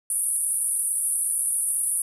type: band-pass noise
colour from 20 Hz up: pink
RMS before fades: -25 dBFS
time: 0.1-2.02 s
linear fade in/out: 2 ms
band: 9300 to 11000 Hz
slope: 96 dB/octave
effects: none